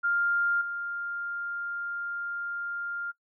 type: tone with level steps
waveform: sine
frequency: 1400 Hz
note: F6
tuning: 4 cents sharp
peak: -23 / -31 dBFS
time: 0.03-3.12 s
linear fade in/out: 20 ms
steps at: 0.61 s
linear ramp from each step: 5 ms
effects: noise-tail reverb RT60 0.1 s tail -21 dB re dry